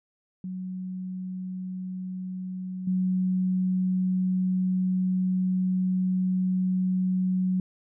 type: tone with level steps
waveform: sine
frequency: 185 Hz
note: F#3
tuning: in tune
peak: -31 / -22 dBFS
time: 0.44-7.6 s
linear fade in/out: 2 ms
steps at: 2.87 s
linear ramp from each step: 5 ms
effects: none